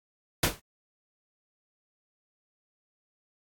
pink noise with exponential decay, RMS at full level -18 dBFS, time 0.43-0.6 s, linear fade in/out 5 ms, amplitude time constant 36 ms, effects AAC 64 kbps

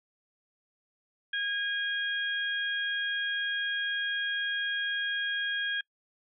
harmonic tone, 818 Hz, G#5, 26 cents flat, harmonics 2 / 3 / 4, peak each -30 / -43 / -34 dBFS, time 1.33-5.81 s, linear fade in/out 5 ms, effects noise-tail reverb RT60 0.1 s tail -25 dB re dry

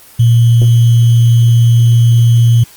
sine tone with sample-and-hold, 117.3 Hz, A#2, 11 cents sharp, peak -4 dBFS, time 0.19-2.64 s, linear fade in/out 10 ms, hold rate 3150 Hz, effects white hiss -39 dBFS RMS until 2.76 s + Opus 24 kbps

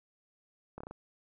slowing click train, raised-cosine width 1 ms, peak -29 dBFS, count 5, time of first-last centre 0.78-0.91 s, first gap 25 ms, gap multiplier 1.18, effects none

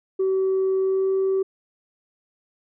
sine tone with pitch glide, 381.1 to 383.8 Hz, G4 to G4, -49 to -37 cents, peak -17 dBFS, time 0.19-1.43 s, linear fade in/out 10 ms, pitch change +12 cents, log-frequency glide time 0.79-1.11 s, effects tanh soft clip ceiling -16 dBFS

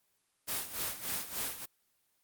white noise with tremolo, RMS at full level -34 dBFS, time 0.47-1.66 s, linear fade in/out 20 ms, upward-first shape sine, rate 3.4 Hz, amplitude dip 75%, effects white hiss -75 dBFS RMS until 2.23 s + Opus 24 kbps

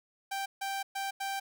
sawtooth tone bursts at uneven times, 784 Hz, G5, in tune, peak -29 dBFS, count 4, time 0.31-0.46 / 0.61-0.83 / 0.95-1.11 / 1.2-1.4 s, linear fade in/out 10 ms, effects none

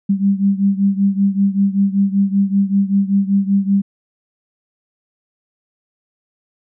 sine beating tone pair, 196 / 201.2 Hz, G3 / G3, 0 / +45 cents, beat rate 5.2 Hz, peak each -14 / -17 dBFS, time 0.09-3.82 s, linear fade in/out 10 ms, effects none

